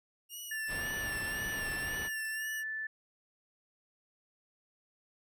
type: tone with vibrato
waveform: 10% pulse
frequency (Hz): 2809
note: F7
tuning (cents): +9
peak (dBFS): -34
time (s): 0.29-2.64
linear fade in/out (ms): 50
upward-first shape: sine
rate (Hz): 1.9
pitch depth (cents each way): 75
type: tone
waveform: sine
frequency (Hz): 1754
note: A6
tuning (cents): -6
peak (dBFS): -35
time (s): 0.51-2.87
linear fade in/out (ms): 5
type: low-pass noise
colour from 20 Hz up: pink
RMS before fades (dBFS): -43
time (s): 0.67-2.1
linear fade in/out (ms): 50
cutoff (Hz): 3900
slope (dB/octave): 24
effects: none